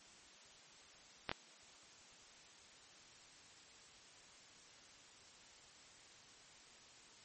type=clicks; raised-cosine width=0.3 ms; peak=-21 dBFS; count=2; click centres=1.293 / 1.315 s; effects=white hiss -61 dBFS RMS until 7.24 s + MP3 32 kbps